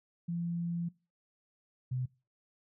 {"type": "tone pair in turn", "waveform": "sine", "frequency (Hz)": [170.9, 127.29], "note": ["F3", "C3"], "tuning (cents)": [-37, -47], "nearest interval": "perfect fourth", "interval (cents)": 510, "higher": "first", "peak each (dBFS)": [-32, -31], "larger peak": "second", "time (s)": [[0.28, 0.89], [1.91, 2.06]], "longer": "first", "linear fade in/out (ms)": 10, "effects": ["noise-tail reverb RT60 0.3 s tail -22 dB re dry"]}